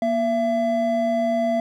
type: tone pair together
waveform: triangle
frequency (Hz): 237.1 / 671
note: A#3 / E5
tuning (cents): +30 / +31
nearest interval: octave + tritone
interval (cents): 1801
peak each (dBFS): -22 / -18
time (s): 0.02-1.6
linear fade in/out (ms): 2
effects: none